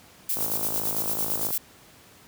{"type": "noise with tremolo", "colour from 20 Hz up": "violet", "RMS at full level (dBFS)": -26, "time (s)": [0.29, 1.58], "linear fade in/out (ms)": 5, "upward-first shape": "square", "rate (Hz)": 8.9, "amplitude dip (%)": 40}
{"type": "click train", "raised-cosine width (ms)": 1, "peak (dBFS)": -20, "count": 62, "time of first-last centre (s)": [0.37, 1.506], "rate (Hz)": 53.7}
{"effects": ["pink hiss -52 dBFS RMS until 2.27 s", "high-pass 80 Hz 12 dB/octave"]}